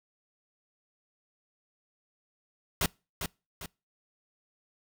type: noise with echo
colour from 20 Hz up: pink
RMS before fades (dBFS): -27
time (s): 2.81-2.86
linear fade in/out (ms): 2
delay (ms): 400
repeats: 2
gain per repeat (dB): -7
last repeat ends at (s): 3.66
effects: noise-tail reverb RT60 0.3 s tail -26 dB re dry